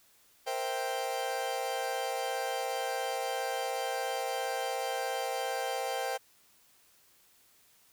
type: chord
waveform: 40% pulse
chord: C dominant seventh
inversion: third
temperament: equal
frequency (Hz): 466.2 / 523.3 / 659.3 / 784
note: Bb4 / C5 / E5 / G5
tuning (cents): 0 / 0 / 0 / 0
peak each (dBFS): -39 / -36 / -40 / -34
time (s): 0.46-6.18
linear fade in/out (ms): 20
effects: white hiss -64 dBFS RMS until 7.92 s